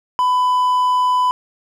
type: tone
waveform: triangle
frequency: 1000 Hz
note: B5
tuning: 21 cents sharp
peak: -11 dBFS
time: 0.19-1.31 s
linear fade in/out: 0 ms
effects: none